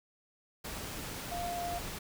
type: tone in noise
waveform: sine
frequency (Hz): 698.5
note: F5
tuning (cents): 0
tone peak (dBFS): -35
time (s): 1.31-1.79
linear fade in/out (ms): 10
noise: pink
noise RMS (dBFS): -41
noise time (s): 0.64-1.99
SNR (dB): +3
effects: none

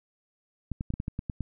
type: clicks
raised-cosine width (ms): 5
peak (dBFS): -19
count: 9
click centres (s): 0.717 / 0.809 / 0.904 / 0.939 / 1.001 / 1.081 / 1.191 / 1.298 / 1.407
effects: none

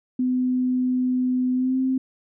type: tone with pitch glide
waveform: sine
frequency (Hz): 253.1 to 261.1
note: B3 to C4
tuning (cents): +43 to -3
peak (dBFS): -19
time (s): 0.19-1.98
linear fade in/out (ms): 5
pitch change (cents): +54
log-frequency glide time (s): 1.54-1.78
effects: none

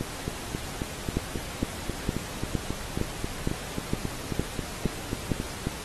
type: two click trains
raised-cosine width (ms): 3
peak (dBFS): -16 / -12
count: 22 / 10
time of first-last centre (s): 0.01-5.67 / 1.17-5.317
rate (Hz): 3.71 / 2.17
effects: pink hiss -38 dBFS RMS until 5.84 s + AAC 32 kbps

